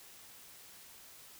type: silence
effects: white hiss -55 dBFS RMS until 1.39 s